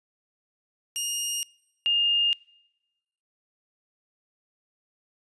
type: tone pair in turn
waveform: 15% pulse / sine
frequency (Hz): 2840 / 2824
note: F7 / F7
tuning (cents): +28 / +19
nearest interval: unison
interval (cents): 9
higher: first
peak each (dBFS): -20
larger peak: neither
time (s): 0.96-1.43 / 1.86-2.33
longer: neither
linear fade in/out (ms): 0
effects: noise-tail reverb RT60 1.0 s tail -25 dB re dry + resampled to 24000 Hz

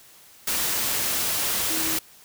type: tone in noise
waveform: sine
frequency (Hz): 320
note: D#4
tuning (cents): +49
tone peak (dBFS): -32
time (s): 1.7-1.98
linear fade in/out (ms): 5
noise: white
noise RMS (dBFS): -25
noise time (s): 0.47-1.99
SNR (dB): -10
effects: white hiss -51 dBFS RMS until 2.24 s

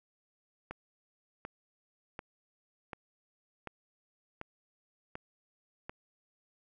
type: click train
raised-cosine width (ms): 0.5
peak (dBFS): -25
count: 8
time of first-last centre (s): 0.71-5.895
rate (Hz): 1.35
effects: none

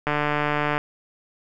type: click train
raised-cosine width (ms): 0.5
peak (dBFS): -8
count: 106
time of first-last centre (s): 0.07-0.779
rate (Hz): 148
effects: none

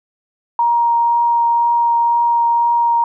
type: tone with vibrato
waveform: sine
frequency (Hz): 940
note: A#5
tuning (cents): +14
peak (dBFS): -11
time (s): 0.59-3.04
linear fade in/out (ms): 2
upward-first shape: triangle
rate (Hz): 2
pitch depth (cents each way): 8
effects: none

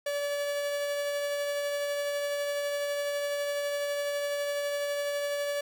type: tone with tremolo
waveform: 45% pulse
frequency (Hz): 575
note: D5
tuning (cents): -37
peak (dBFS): -28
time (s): 0.06-5.61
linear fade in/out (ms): 5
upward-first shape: triangle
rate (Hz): 12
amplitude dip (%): 25
effects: 10-bit

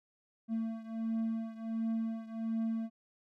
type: beating tone pair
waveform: triangle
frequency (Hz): 224.6 / 226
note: A3 / A3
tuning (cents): +36 / +47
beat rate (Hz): 1.4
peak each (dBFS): -33 / -36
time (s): 0.48-2.9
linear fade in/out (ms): 50
effects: none

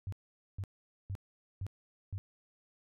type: tone bursts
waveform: sine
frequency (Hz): 97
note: G2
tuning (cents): -18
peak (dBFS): -35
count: 5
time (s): 0.07-2.18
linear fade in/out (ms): 0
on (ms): 54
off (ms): 460
effects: none

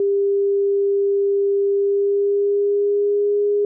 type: tone with pitch glide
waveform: sine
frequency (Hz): 399.2 to 410.4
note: G4 to G#4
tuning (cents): +32 to -21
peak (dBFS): -15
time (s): 0-3.65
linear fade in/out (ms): 2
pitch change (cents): +47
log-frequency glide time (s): 1.74-3.39
effects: none

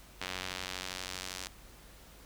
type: tone with band-pass filter sweep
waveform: sawtooth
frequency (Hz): 92.5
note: F#2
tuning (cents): 0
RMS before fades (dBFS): -41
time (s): 0.21-1.47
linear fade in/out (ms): 0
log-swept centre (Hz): 3100 to 5900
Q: 0.89
effects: added 50 Hz sine -56 dBFS peak until 2.25 s + pink hiss -56 dBFS RMS until 2.25 s

